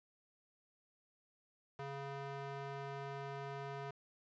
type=tone with band-pass filter; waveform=square; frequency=138.9 Hz; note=C#3; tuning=4 cents sharp; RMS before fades=-45 dBFS; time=1.79-3.91 s; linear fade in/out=5 ms; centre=880 Hz; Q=0.69; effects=resampled to 16000 Hz + 12-bit